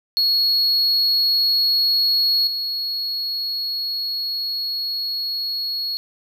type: tone with level steps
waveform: triangle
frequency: 4333 Hz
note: C#8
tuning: 40 cents flat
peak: -14 / -21 dBFS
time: 0.17-5.97 s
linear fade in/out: 0 ms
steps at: 2.47 s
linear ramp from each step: 2 ms
effects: none